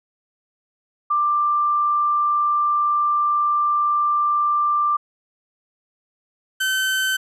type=tone pair in turn; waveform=sine / 30% pulse; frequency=1183 / 1534.4 Hz; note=D6 / G6; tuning=+12 / -37 cents; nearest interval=perfect fourth; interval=451 cents; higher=second; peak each=-16 dBFS; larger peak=neither; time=1.1-4.97 / 6.6-7.17 s; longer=first; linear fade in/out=10 ms; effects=resampled to 32000 Hz